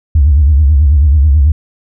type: tone with vibrato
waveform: sine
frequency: 72.7 Hz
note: D2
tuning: 17 cents flat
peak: -3 dBFS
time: 0.15-1.52 s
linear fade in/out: 5 ms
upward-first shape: triangle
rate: 9.2 Hz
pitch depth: 190 cents each way
effects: tanh soft clip ceiling 0 dBFS